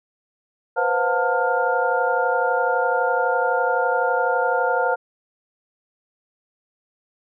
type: tone cluster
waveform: sine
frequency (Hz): 491.1 / 523 / 715 / 898 / 1409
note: B4 / C5 / F5 / A5 / F6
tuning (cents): -10 / -1 / +41 / +35 / +15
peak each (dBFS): -24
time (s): 0.76-4.96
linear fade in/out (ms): 20
effects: none